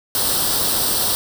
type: noise with comb filter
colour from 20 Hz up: white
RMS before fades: -19 dBFS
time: 0.15-1.15 s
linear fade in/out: 0 ms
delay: 0.22 ms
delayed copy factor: +0.7
effects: none